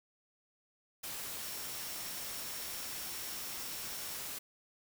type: tone in noise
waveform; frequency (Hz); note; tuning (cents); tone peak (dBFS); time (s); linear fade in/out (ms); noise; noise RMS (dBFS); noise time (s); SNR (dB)
sine; 5490; F8; -31; -51; 1.4-4.18; 10; white; -42; 1.03-4.39; -12
effects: none